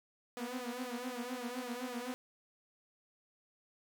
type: tone with flanger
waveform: sawtooth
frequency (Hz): 246.9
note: B3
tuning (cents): 0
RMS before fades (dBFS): -41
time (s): 0.37-2.14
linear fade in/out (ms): 0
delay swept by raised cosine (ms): 1.6 to 6.4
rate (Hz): 3.9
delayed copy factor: +0.9
effects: none